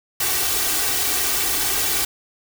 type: noise with comb filter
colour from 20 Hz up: white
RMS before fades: -21 dBFS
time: 0.2-2.05 s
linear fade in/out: 5 ms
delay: 2.6 ms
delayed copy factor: +0.75
effects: none